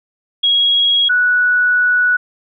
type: tone pair in turn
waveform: sine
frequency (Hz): 3306 / 1473.5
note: G#7 / F#6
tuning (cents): -9 / -8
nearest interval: octave + major second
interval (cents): 1399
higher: first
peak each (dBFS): -10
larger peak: neither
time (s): 0.43-1.09 / 1.09-2.17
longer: second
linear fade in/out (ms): 10
effects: none